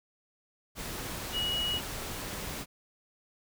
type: tone in noise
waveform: sine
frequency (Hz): 2909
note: F#7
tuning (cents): -30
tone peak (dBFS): -29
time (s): 1.32-1.81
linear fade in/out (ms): 50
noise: pink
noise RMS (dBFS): -38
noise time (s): 0.75-2.66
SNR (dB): +6
effects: none